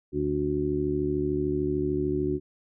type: harmonic tone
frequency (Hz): 73.42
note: D2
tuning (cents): 0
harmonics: 1 / 2 / 3 / 4 / 5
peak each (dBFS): -35 / -33 / -39 / -29 / -27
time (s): 0.12-2.4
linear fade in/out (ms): 50
effects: none